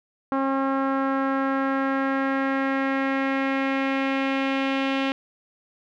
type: tone with low-pass filter sweep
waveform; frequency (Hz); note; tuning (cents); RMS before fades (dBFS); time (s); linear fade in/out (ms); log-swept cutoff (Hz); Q
sawtooth; 270; C#4; -45; -24; 0.32-5.12; 0; 1200 to 2900; 2.3
effects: none